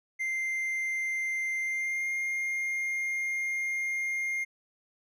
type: tone with pitch glide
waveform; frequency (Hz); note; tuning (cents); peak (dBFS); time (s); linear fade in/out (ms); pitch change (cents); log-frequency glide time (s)
triangle; 2090 to 2120; C7 to C7; -2 to +22; -27; 0.19-4.45; 20; +24; 1.6-2.1
effects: none